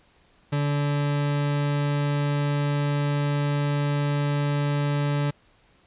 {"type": "tone", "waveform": "40% pulse", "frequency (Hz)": 144.7, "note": "D3", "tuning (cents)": -25, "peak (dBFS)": -21, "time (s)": [0.52, 5.31], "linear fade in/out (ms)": 10, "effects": ["pink hiss -60 dBFS RMS until 5.86 s", "resampled to 8000 Hz"]}